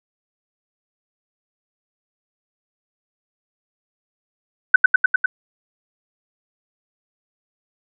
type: tone with echo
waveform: sine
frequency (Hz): 1509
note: F#6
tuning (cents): +34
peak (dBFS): -3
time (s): 4.74-4.76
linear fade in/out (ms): 5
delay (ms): 100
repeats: 5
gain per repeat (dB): -2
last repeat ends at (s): 5.26
effects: none